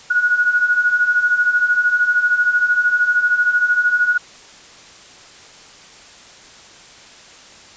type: beating tone pair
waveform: sine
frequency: 1446 / 1459 Hz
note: F#6 / F#6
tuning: -40 / -25 cents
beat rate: 13 Hz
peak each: -19 / -14 dBFS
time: 0.1-4.18 s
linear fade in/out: 10 ms
effects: white hiss -42 dBFS RMS until 7.76 s + resampled to 16000 Hz